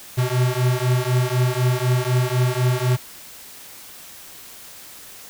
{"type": "beating tone pair", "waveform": "square", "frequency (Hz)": [123.47, 127.47], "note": ["B2", "C3"], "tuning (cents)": [0, -45], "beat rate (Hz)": 4, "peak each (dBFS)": -21, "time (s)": [0.17, 2.97], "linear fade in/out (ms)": 20, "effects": ["white hiss -41 dBFS RMS until 5.29 s"]}